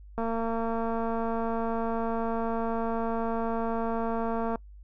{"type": "click train", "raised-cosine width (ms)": 1, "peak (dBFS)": -18, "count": 999, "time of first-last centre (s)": [0.18, 4.557], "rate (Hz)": 228, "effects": ["noise-tail reverb RT60 0.1 s tail -25 dB re dry", "added 50 Hz sine -45 dBFS peak until 4.83 s"]}